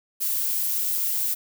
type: noise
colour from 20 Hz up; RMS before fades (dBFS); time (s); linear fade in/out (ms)
violet; -25; 0.2-1.35; 20
effects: none